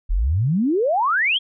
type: exponential sweep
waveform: sine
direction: up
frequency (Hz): 36.26 to 3380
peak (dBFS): -16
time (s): 0.09-1.39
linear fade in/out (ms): 20
effects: none